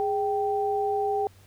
sine tone pair together, 413.7 / 781 Hz, G#4 / G5, -7 / -7 cents, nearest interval major seventh, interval 1100 cents, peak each -26 dBFS, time 0-1.27 s, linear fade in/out 0 ms, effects added 96 Hz sine -53 dBFS peak until 1.46 s + pink hiss -58 dBFS RMS until 1.46 s

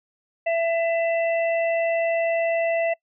harmonic tone, 667 Hz, E5, 20 cents sharp, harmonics 1 / 3 / 4, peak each -20 / -30 / -32 dBFS, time 0.46-2.94 s, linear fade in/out 10 ms, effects noise-tail reverb RT60 0.1 s tail -25 dB re dry

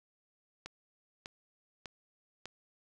click train, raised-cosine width 0.2 ms, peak -25 dBFS, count 4, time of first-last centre 0.66-2.456 s, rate 1.67 Hz, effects none

